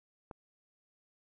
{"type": "click", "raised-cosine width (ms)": 1, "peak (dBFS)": -30, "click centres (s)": 0.312, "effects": []}